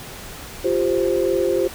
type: chord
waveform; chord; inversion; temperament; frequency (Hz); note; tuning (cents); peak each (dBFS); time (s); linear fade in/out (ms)
sine; F suspended second; none; equal; 349.2 / 392 / 523.3; F4 / G4 / C5; 0 / 0 / 0; -21; 0.64-1.68; 10
effects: pink hiss -36 dBFS RMS until 1.74 s